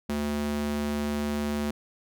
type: tone with high-pass filter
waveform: square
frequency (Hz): 73.42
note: D2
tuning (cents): 0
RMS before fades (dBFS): -29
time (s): 0.09-1.71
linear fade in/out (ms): 5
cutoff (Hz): 170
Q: 2.1
effects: none